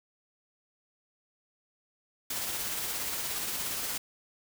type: noise with tremolo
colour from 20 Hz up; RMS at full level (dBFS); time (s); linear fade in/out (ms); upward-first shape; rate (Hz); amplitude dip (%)
white; -33; 2.3-3.98; 5; sine; 17; 25
effects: none